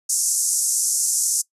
pink band-pass noise, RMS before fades -21 dBFS, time 0.09-1.42 s, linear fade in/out 10 ms, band 5900 to 11000 Hz, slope 48 dB/octave, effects noise-tail reverb RT60 0.1 s tail -21 dB re dry + resampled to 32000 Hz

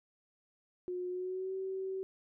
sine tone with pitch glide, 360.8 to 381.2 Hz, F#4 to G4, -44 to -48 cents, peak -35 dBFS, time 0.88-2.03 s, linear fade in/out 0 ms, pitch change +96 cents, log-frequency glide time 1.09-1.54 s, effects none

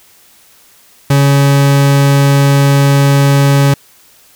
40% pulse tone, 140 Hz, C#3, 18 cents sharp, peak -5 dBFS, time 1.1-3.74 s, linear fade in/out 5 ms, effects white hiss -45 dBFS RMS until 4.35 s

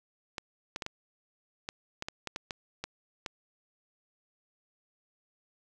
clicks, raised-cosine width 0.2 ms, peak -18 dBFS, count 12, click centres 0.382 / 0.761 / 0.822 / 0.864 / 1.689 / 2.024 / 2.085 / 2.273 / 2.361 / 2.508 / 2.84 / 3.262 s, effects none

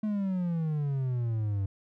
triangle exponential sweep, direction down, 216.7 to 95.9 Hz, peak -25 dBFS, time 0.03-1.66 s, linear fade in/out 5 ms, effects none

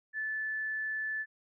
sine tone, 1744 Hz, A6, 16 cents flat, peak -32 dBFS, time 0.13-1.26 s, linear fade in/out 50 ms, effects none

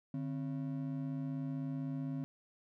triangle ring-modulated tone, 206.8 Hz, G#3, 7 cents flat, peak -31 dBFS, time 0.14-2.24 s, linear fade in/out 0 ms, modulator 57.9 Hz, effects none

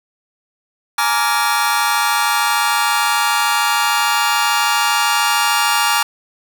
sawtooth chord, Bb dominant seventh, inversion third, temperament just, 839.1 / 932.3 / 1165.4 / 1398.5 Hz, Ab5 / Bb5 / D6 / F6, +18 / 0 / -14 / +2 cents, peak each -16 dBFS, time 0.98-6.03 s, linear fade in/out 5 ms, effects none

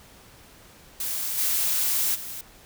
blue noise with level steps, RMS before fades -29 / -24 / -36 dBFS, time 1-2.41 s, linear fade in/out 2 ms, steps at 1.37 / 2.14 s, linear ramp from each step 20 ms, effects pink hiss -51 dBFS RMS until 2.65 s

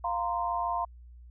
sine chord, F suspended fourth, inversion none, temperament equal with one note detuned, 698.5 / 932.3 / 1038.7 Hz, F5 / Bb5 / C6, 0 / 0 / -13 cents, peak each -32 dBFS, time 0.04-0.85 s, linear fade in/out 5 ms, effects added 60 Hz sine -47 dBFS peak until 1.3 s

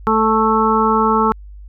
harmonic tone, 220 Hz, A3, in tune, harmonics 1 / 2 / 4 / 5 / 6, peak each -18 / -18 / -18 / -18 / -18 dBFS, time 0.07-1.32 s, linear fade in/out 0 ms, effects added 50 Hz sine -33 dBFS peak until 1.68 s

